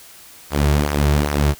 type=tone with flanger; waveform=sawtooth; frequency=73 Hz; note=D2; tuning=10 cents flat; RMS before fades=-17 dBFS; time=0.5-1.55 s; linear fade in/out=50 ms; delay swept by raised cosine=0.24 to 4.04 ms; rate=2.5 Hz; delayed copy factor=-0.6; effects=white hiss -43 dBFS RMS until 1.59 s